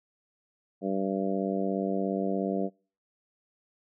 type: harmonic tone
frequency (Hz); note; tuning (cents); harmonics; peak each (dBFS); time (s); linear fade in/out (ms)
97; G2; -18; 2 / 3 / 4 / 5 / 6 / 7; -31 / -33 / -34 / -35 / -36 / -36; 0.81-2.7; 50
effects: noise-tail reverb RT60 0.4 s tail -26 dB re dry